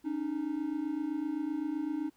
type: tone pair together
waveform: triangle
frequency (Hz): 280.4 / 308.2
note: C#4 / D#4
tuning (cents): +20 / -16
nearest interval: major second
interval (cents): 164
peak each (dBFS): -34 / -31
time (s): 0.04-2.1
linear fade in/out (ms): 20
effects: pink hiss -69 dBFS RMS until 2.16 s